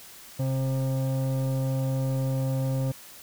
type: tone with frequency modulation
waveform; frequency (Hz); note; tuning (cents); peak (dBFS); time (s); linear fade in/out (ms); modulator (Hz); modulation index
sine; 132.9; C3; +27; -21; 0.39-2.92; 10; 398; 0.64
effects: tanh soft clip ceiling -23 dBFS + white hiss -47 dBFS RMS until 3.22 s